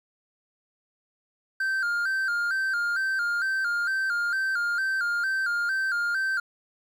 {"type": "tone with vibrato", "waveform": "triangle", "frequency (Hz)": 1480, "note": "F#6", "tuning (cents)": 0, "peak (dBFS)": -22, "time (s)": [1.6, 6.4], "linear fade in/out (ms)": 5, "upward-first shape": "square", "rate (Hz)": 2.2, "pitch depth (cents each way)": 85, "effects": ["10-bit"]}